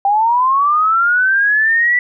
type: linear sweep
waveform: sine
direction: up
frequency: 784 to 1975.5 Hz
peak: -10 dBFS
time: 0.05-1.99 s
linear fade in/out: 2 ms
effects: none